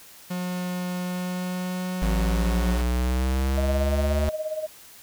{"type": "tone with pitch glide", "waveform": "45% pulse", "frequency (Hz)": [180.1, 183.88], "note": ["F#3", "F#3"], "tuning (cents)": [-46, -10], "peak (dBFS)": -27, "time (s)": [0.3, 2.82], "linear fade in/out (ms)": 10, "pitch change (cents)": 36, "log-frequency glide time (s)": [0.99, 2.21]}
{"type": "linear sweep", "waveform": "square", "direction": "up", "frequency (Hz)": [52.9, 74], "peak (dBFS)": -22, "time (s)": [2.02, 4.29], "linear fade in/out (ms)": 0}
{"type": "tone with tremolo", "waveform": "sine", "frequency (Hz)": 622.3, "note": "D#5", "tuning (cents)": 0, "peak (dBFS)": -24, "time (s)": [3.57, 4.67], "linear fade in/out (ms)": 10, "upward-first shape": "sine", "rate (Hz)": 17, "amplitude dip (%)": 70}
{"effects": ["white hiss -48 dBFS RMS until 5.02 s"]}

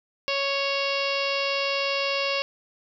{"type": "harmonic tone with a mistuned harmonic", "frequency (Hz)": 554.4, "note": "C#5", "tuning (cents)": 0, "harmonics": [1, 2, 3, 4, 5, 6, 7, 8, 9, 10], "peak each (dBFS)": [-28, -32, -39, -33, -29, -36, -39, -35, -35, -40], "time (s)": [0.28, 2.42], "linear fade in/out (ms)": 0, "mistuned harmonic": 7, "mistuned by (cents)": -15, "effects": []}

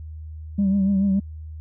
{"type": "tone with vibrato", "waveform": "sine", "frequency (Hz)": 196, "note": "G3", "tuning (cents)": 0, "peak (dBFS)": -15, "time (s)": [0.58, 1.2], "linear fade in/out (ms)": 10, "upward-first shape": "triangle", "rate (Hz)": 6.9, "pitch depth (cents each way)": 61, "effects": ["tanh soft clip ceiling -14 dBFS", "added 78 Hz sine -33 dBFS peak until 1.6 s"]}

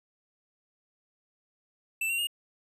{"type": "tone with pitch steps", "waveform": "square", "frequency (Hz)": [2658, 2749, 2842], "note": ["E7", "F7", "F7"], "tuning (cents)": [14, -28, 30], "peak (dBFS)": -28, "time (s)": [2.01, 2.271], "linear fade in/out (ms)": 5, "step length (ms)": 87, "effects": []}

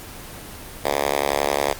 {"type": "tone with high-pass filter", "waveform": "5% pulse", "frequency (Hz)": 71.1, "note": "C#2", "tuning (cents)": 45, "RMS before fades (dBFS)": -22, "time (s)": [0.84, 1.74], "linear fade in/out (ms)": 20, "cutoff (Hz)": 520, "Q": 1.2, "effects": ["pink hiss -37 dBFS RMS until 1.79 s", "Opus 24 kbps"]}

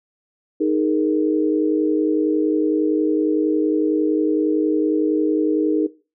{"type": "chord", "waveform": "sine", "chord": "D# suspended fourth", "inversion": "none", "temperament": "equal", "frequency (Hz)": [311.1, 415.3, 466.2], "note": ["D#4", "G#4", "A#4"], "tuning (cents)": [0, 0, 0], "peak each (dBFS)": [-18, -22, -23], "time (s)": [0.6, 5.87], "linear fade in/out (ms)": 10, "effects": ["noise-tail reverb RT60 0.3 s tail -18 dB re dry"]}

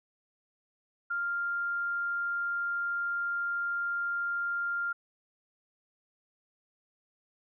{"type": "tone", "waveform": "sine", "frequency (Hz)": 1396.9, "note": "F6", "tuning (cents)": 0, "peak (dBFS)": -29, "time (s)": [1.1, 4.93], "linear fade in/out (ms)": 10, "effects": []}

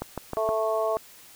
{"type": "click train", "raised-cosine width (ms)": 1, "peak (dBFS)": -16, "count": 4, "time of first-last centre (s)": [0.02, 0.49], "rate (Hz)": 6.38}
{"type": "harmonic tone", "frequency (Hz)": 220, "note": "A3", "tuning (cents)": 0, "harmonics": [2, 3, 4, 5], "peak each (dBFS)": [-29, -25, -35, -31], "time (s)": [0.37, 0.97], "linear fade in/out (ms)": 0}
{"effects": ["white hiss -50 dBFS RMS until 1.35 s"]}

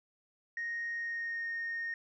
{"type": "tone with pitch glide", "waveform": "sine", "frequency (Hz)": [1864.7, 1847.5], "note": ["A#6", "A#6"], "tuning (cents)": [0, -16], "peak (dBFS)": -33, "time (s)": [0.57, 1.94], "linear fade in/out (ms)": 2, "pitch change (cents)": -16, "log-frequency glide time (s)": [0.92, 1.49], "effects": ["tanh soft clip ceiling -31 dBFS"]}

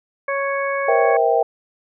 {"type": "harmonic tone", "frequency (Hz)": 554.4, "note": "C#5", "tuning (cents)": 0, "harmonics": [1, 2, 3, 4], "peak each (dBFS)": [-22, -25, -27, -28], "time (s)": [0.28, 1.17], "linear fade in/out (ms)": 5}
{"type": "chord", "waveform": "sine", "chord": "C dominant seventh", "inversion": "third", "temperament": "just", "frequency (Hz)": [470.9, 523.3, 654.1, 784.9], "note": ["Bb4", "C5", "E5", "G5"], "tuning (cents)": [18, 0, -14, 2], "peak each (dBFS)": [-18, -23, -19, -19], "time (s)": [0.88, 1.43], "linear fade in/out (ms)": 5}
{"effects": []}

